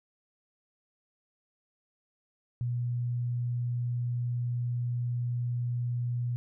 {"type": "tone", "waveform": "sine", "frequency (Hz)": 121.3, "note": "B2", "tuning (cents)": -31, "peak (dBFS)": -28, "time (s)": [2.61, 6.36], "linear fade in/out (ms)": 0, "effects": []}